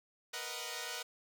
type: chord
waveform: 5% pulse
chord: B major seventh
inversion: third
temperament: equal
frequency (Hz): 466.2 / 493.9 / 622.3 / 740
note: A#4 / B4 / D#5 / F#5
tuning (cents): 0 / 0 / 0 / 0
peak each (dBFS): -34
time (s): 0.33-1.03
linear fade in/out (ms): 10
effects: none